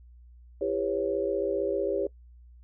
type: chord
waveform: sine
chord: C# half-diminished seventh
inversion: first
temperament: just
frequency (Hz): 332.6 / 399.1 / 498.9 / 554.4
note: E4 / G4 / B4 / C#5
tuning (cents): +16 / +31 / +17 / 0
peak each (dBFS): -34 / -29 / -33 / -30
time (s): 0.61-2.07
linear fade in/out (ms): 5
effects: noise-tail reverb RT60 0.1 s tail -22 dB re dry + added 60 Hz sine -49 dBFS peak until 2.63 s